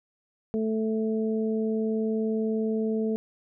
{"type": "harmonic tone", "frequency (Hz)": 219.8, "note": "A3", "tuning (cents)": -2, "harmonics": [1, 2, 3], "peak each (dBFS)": [-26, -28, -40], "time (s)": [0.54, 3.16], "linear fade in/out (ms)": 0, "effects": []}